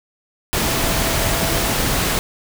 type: tone in noise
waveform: sine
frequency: 665 Hz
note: E5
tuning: 15 cents sharp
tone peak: -29 dBFS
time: 0.68-1.73 s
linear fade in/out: 0 ms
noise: pink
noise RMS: -19 dBFS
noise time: 0.53-2.19 s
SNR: -13 dB
effects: none